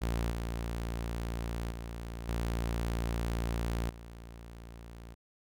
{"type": "tone with level steps", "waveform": "sawtooth", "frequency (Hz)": 57.6, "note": "A#1", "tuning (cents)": -20, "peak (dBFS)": [-26, -30, -35, -27, -42], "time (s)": [0.01, 5.15], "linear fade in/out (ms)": 20, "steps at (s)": [0.31, 1.71, 2.28, 3.89], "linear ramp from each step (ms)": 5, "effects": []}